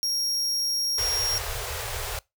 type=tone; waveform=40% pulse; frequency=5588 Hz; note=F8; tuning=in tune; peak=-23 dBFS; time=0.03-1.38 s; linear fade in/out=0 ms
type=band-stop noise; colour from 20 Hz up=pink; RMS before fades=-32 dBFS; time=0.98-2.19 s; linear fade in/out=2 ms; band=120 to 390 Hz; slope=96 dB/octave
effects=noise-tail reverb RT60 0.2 s tail -23 dB re dry